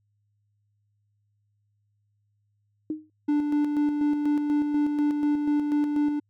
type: tone with exponential decay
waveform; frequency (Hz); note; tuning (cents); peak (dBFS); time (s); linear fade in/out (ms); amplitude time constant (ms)
sine; 309.1; D#4; -11; -23; 2.9-3.1; 2; 42
type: tone with tremolo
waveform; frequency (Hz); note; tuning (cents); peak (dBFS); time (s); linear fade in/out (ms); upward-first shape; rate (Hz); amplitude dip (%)
triangle; 294.5; D4; +5; -18; 3.28-6.2; 10; square; 4.1; 40
effects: added 103 Hz sine -68 dBFS peak until 6.29 s